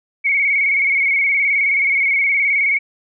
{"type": "tone with vibrato", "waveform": "sine", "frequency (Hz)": 2217, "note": "C#7", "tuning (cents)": 0, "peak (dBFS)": -13, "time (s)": [0.24, 2.79], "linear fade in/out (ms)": 20, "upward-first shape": "square", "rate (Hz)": 19, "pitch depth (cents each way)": 42, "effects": []}